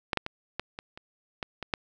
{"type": "clicks", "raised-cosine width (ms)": 0.3, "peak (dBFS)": [-10, -9, -17, -14, -21, -27, -16, -19, -10], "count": 9, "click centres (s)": [0.132, 0.173, 0.264, 0.596, 0.789, 0.975, 1.428, 1.627, 1.738], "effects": []}